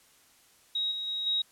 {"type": "tone with level steps", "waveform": "sine", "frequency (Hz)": 3800, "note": "A#7", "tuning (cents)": 33, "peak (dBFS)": [-27, -32, -30, -25], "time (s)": [0.75, 1.42], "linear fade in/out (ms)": 5, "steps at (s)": [0.91, 1.07, 1.26], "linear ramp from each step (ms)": 10, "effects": ["white hiss -61 dBFS RMS until 1.51 s", "low-pass 12000 Hz 12 dB/octave"]}